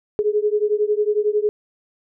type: beating tone pair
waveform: sine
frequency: 415.3 / 426.3 Hz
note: G#4 / G#4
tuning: 0 / +45 cents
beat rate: 11 Hz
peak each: -19 / -20 dBFS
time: 0.19-1.49 s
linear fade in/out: 0 ms
effects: none